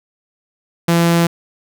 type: tone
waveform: sawtooth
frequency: 169.3 Hz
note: E3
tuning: 46 cents sharp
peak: -7 dBFS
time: 0.88-1.27 s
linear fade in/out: 5 ms
effects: none